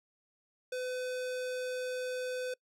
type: tone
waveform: square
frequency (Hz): 505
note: B4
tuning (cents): +39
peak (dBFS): -35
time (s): 0.72-2.54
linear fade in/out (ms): 5
effects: noise-tail reverb RT60 0.1 s tail -25 dB re dry + low-pass 10000 Hz 12 dB/octave